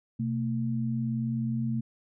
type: tone pair together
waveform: sine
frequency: 126.73 / 225.8 Hz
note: B2 / A3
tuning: +45 / +45 cents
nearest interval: minor seventh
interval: 1000 cents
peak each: -30 / -29 dBFS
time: 0.19-1.81 s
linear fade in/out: 10 ms
effects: none